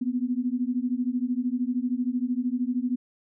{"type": "beating tone pair", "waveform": "sine", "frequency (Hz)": [242, 255], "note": ["B3", "C4"], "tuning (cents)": [-35, -44], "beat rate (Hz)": 13, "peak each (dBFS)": -27, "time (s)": [0.01, 2.96], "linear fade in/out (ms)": 10, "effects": []}